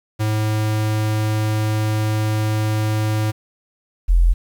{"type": "tone pair in turn", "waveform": ["square", "sine"], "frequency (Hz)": [107.8, 42.97], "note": ["A2", "F1"], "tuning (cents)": [-35, -27], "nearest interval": "octave + major third", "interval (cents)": 1592, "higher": "first", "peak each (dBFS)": [-18, -10], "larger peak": "second", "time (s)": [[0.19, 3.32], [4.08, 4.34]], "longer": "first", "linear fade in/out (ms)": 20, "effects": ["8-bit"]}